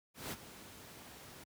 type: noise with ADSR envelope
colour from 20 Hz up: pink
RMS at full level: -40 dBFS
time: 0.14-1.44 s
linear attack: 180 ms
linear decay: 31 ms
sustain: -13 dB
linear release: 6 ms
effects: high-pass 80 Hz 12 dB/octave